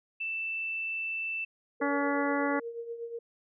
sine tone, 2657 Hz, E7, 13 cents sharp, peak -31 dBFS, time 0.2-1.45 s, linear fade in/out 10 ms
sine tone with tremolo, 466.2 Hz, A#4, in tune, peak -33 dBFS, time 1.8-3.19 s, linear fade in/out 5 ms, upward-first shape triangle, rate 8.3 Hz, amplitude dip 70%
harmonic tone, 283.5 Hz, C#4, 39 cents sharp, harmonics 1 / 2 / 3 / 4 / 5 / 6 / 7, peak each -30 / -33 / -35 / -36 / -37 / -38 / -38 dBFS, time 1.81-2.6 s, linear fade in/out 10 ms
effects none

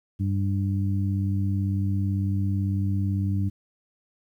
harmonic tone, 98 Hz, G2, in tune, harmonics 1 / 2 / 3, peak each -23 / -29 / -34 dBFS, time 0.19-3.5 s, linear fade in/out 20 ms, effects 10-bit

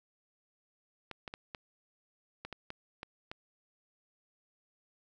clicks, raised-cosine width 0.3 ms, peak -25 dBFS, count 9, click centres 1.113 / 1.278 / 1.339 / 1.548 / 2.45 / 2.527 / 2.704 / 3.031 / 3.315 s, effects none

